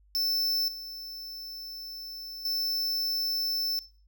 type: tone with level steps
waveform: square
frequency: 5300 Hz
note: E8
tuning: 9 cents sharp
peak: -26 / -39 / -28 dBFS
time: 0.15-3.79 s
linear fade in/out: 0 ms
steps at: 0.68 / 2.45 s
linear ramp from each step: 2 ms
effects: noise-tail reverb RT60 0.4 s tail -17 dB re dry + added 50 Hz sine -58 dBFS peak until 4.07 s